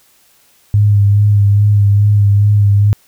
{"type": "tone with vibrato", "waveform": "sine", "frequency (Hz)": 102.4, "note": "G#2", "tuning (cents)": -24, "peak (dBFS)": -6, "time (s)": [0.74, 2.93], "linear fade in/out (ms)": 0, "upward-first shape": "sine", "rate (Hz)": 2.4, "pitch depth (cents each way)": 27, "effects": ["white hiss -51 dBFS RMS until 3.07 s"]}